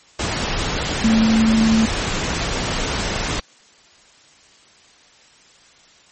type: tone in noise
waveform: sine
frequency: 222.7 Hz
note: A3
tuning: 21 cents sharp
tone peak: -12 dBFS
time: 1.04-1.86 s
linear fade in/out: 5 ms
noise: pink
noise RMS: -22 dBFS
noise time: 0.19-3.4 s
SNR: +7 dB
effects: white hiss -50 dBFS RMS until 6.11 s + MP3 32 kbps